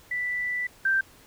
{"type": "tone pair in turn", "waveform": "sine", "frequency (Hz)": [1975.5, 1568], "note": ["B6", "G6"], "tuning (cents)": [0, 0], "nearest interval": "major third", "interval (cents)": 400, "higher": "first", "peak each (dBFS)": [-26, -20], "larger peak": "second", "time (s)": [[0.11, 0.67], [0.85, 1.01]], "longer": "first", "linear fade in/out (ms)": 5, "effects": ["pink hiss -54 dBFS RMS until 1.26 s"]}